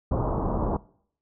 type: low-pass noise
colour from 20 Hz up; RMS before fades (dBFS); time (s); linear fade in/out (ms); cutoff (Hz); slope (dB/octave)
pink; -26; 0.11-0.77; 5; 1100; 48
effects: noise-tail reverb RT60 0.6 s tail -22 dB re dry